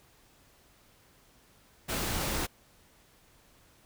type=noise; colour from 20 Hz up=pink; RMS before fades=-32 dBFS; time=1.88-2.47 s; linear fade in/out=20 ms; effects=pink hiss -62 dBFS RMS until 3.85 s